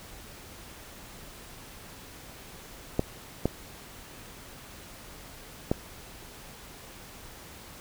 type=clicks; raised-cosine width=2 ms; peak=-10 dBFS; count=3; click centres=2.994 / 3.456 / 5.715 s; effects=pink hiss -47 dBFS RMS until 7.8 s